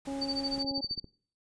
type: noise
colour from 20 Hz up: pink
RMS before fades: -48 dBFS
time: 0.05-0.63 s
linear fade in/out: 5 ms
type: harmonic tone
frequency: 275 Hz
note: C#4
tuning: 14 cents flat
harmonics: 1 / 2 / 3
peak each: -34 / -40 / -44 dBFS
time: 0.07-0.81 s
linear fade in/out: 5 ms
type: tone with tremolo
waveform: sine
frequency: 4586 Hz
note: D8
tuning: 42 cents flat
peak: -29 dBFS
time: 0.21-1 s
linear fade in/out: 10 ms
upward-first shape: sine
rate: 13 Hz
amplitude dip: 100%
type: click train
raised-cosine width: 3 ms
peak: -32 dBFS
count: 8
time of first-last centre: 0.58-1.044 s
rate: 15.1 Hz
effects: noise-tail reverb RT60 0.5 s tail -21 dB re dry + resampled to 22050 Hz